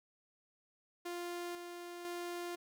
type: tone with tremolo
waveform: sawtooth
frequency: 349.2 Hz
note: F4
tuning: in tune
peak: -36 dBFS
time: 1.05-2.56 s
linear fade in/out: 10 ms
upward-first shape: square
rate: 1 Hz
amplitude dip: 45%
effects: none